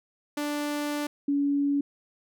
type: tone pair in turn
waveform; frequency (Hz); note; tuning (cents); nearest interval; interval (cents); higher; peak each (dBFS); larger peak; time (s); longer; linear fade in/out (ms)
sawtooth / sine; 293.7 / 283.7; D4 / C#4; 0 / +40; minor second; 60; first; -24 / -22; second; 0.37-1.07 / 1.28-1.81; first; 5
effects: none